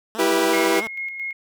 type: tone with vibrato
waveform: 10% pulse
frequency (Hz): 210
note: G#3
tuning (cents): +19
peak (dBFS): -22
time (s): 0.15-0.87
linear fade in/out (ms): 0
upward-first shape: sine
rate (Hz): 9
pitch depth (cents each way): 150
type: chord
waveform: sawtooth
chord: E minor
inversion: none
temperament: equal with one note detuned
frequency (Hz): 329.6 / 392 / 487.6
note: E4 / G4 / B4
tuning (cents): 0 / 0 / -22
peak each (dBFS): -17 / -18 / -18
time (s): 0.18-0.81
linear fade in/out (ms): 20
type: tone with tremolo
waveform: sine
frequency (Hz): 2156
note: C#7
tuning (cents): -49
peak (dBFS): -25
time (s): 0.53-1.33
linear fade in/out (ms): 5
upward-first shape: square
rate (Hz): 4.5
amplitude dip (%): 45
effects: none